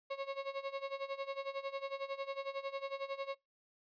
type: tone with tremolo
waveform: 35% pulse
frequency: 548 Hz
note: C#5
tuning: 20 cents flat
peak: -34 dBFS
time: 0.1-3.35 s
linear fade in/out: 10 ms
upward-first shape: sine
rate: 11 Hz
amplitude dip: 85%
effects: noise-tail reverb RT60 0.2 s tail -25 dB re dry + resampled to 11025 Hz